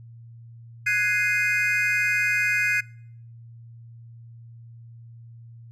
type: chord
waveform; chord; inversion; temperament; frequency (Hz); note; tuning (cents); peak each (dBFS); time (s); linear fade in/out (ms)
triangle; Ab dominant seventh; third; equal; 1480 / 1661.2 / 2093 / 2489; Gb6 / Ab6 / C7 / Eb7; 0 / 0 / 0 / 0; -27 / -24 / -23 / -23; 0.86-2.81; 10
effects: noise-tail reverb RT60 0.7 s tail -26 dB re dry + added 116 Hz sine -42 dBFS peak until 5.71 s